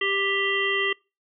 harmonic tone, 394.1 Hz, G4, 9 cents sharp, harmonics 1 / 3 / 5 / 7 / 8, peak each -28 / -31 / -25 / -29 / -30 dBFS, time 0.01-0.93 s, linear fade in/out 5 ms, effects noise-tail reverb RT60 0.3 s tail -26 dB re dry

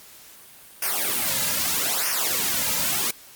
white noise with flanger, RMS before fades -24 dBFS, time 0.82-3.11 s, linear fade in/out 5 ms, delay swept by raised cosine 0.25 to 2.75 ms, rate 0.79 Hz, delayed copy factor -0.9, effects white hiss -47 dBFS RMS until 3.35 s + Opus 48 kbps

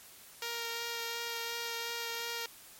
5% pulse tone with vibrato, 466.2 Hz, A#4, in tune, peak -24 dBFS, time 0.42-2.46 s, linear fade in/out 2 ms, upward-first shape sine, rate 2.8 Hz, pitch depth 10 cents each way, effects white hiss -54 dBFS RMS until 2.79 s + MP3 64 kbps

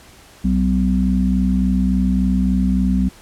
harmonic tone, 63.5 Hz, B1, 49 cents sharp, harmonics 1 / 3 / 4, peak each -19 / -16 / -21 dBFS, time 0.44-3.09 s, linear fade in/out 10 ms, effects pink hiss -45 dBFS RMS until 3.21 s + low-pass 12000 Hz 12 dB/octave

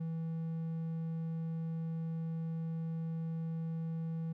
triangle tone, 163.2 Hz, E3, 17 cents flat, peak -33 dBFS, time 0-4.33 s, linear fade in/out 10 ms, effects none

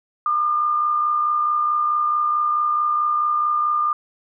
sine tone with amplitude modulation, 1206 Hz, D6, 46 cents sharp, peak -15 dBFS, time 0.26-3.93 s, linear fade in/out 2 ms, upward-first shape sine, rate 64.6 Hz, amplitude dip 40%, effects none

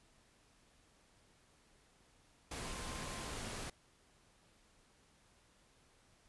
sine tone in noise, 1046.5 Hz, C6, in tune, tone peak -53 dBFS, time 2.64-3.34 s, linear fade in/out 5 ms, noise pink, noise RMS -44 dBFS, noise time 2.51-3.7 s, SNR -12 dB, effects pink hiss -69 dBFS RMS until 6.28 s + resampled to 24000 Hz

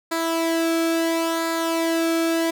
sawtooth tone with flanger, 329.6 Hz, E4, in tune, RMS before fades -22 dBFS, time 0.11-2.51 s, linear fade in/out 10 ms, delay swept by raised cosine 0.34 to 1.05 ms, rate 0.73 Hz, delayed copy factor -0.55, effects none

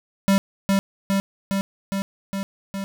square tone with echo, 196 Hz, G3, in tune, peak -15 dBFS, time 0.28-0.38 s, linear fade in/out 0 ms, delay 410 ms, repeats 6, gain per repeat -2 dB, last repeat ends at 2.84 s, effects none

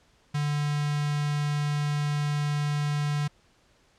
square tone with notch filter, 146.83 Hz, D3, in tune, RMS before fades -27 dBFS, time 0.34-3.28 s, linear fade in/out 10 ms, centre 490 Hz, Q 0.93, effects pink hiss -63 dBFS RMS until 3.98 s + low-pass 7000 Hz 12 dB/octave

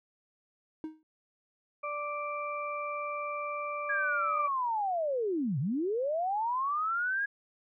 triangle tone with exponential decay, 313.7 Hz, D#4, 14 cents sharp, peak -30 dBFS, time 0.84-1.03 s, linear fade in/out 1 ms, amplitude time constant 41 ms
harmonic tone, 587.3 Hz, D5, in tune, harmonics 1 / 2 / 4, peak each -38 / -35 / -41 dBFS, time 1.83-4.48 s, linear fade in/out 10 ms
sine linear two-way sweep, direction down then up, 1662 to 120.3 to 1662 Hz, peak -28 dBFS, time 3.89-7.26 s, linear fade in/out 10 ms, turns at 5.59 s
effects none

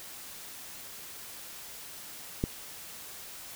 click, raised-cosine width 3 ms, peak -14 dBFS, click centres 2.439 s, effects white hiss -45 dBFS RMS until 3.55 s

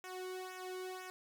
sawtooth tone with flanger, 370 Hz, F#4, in tune, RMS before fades -45 dBFS, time 0.04-1.1 s, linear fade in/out 0 ms, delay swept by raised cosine 0.22 to 1.19 ms, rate 2 Hz, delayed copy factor -0.9, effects none

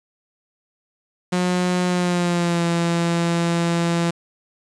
sawtooth tone with pitch glide, 179.9 to 169.8 Hz, F#3 to F3, -48 to -48 cents, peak -14 dBFS, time 1.32-4.11 s, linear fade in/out 10 ms, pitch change -100 cents, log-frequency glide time 1.89-2.64 s, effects resampled to 22050 Hz + 7-bit

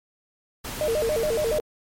pink noise, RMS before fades -33 dBFS, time 0.64-1.59 s, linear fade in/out 10 ms
sine tone with vibrato, 527 Hz, C5, 12 cents sharp, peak -21 dBFS, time 0.81-1.6 s, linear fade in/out 0 ms, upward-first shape square, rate 7.1 Hz, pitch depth 250 cents each way
effects MP3 64 kbps

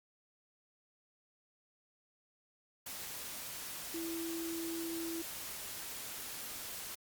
sine tone in noise, 331.9 Hz, E4, 12 cents sharp, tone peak -38 dBFS, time 3.94-5.22 s, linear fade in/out 5 ms, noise white, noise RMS -44 dBFS, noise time 2.86-6.95 s, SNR +3 dB, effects Opus 48 kbps

